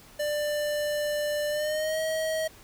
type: tone with pitch glide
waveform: square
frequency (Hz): 593 to 635.6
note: D5 to D#5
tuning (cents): +17 to +37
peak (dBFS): -27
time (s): 0.19-2.48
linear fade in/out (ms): 10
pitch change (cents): +120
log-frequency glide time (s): 1.49-2
effects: pink hiss -52 dBFS RMS until 2.63 s